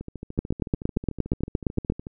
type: two click trains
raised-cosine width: 3 ms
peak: -22 / -9 dBFS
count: 29 / 14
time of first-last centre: 0.01-2.069 / 0.39-1.9 s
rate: 13.6 / 8.61 Hz
effects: none